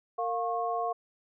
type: tone cluster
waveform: sine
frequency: 460.2 / 705 / 1091 Hz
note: A#4 / F5 / C#6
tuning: -22 / +16 / -28 cents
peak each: -35 / -30 / -34 dBFS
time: 0.18-0.93 s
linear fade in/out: 10 ms
effects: none